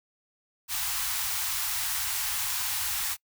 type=band-stop noise; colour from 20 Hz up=white; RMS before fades=-30 dBFS; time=0.68-3.17 s; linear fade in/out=50 ms; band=110 to 770 Hz; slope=48 dB/octave; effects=noise-tail reverb RT60 0.1 s tail -25 dB re dry